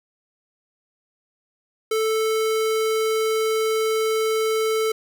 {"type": "tone", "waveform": "square", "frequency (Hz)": 440, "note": "A4", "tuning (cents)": 0, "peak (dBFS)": -20, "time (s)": [1.91, 4.92], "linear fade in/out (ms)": 5, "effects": []}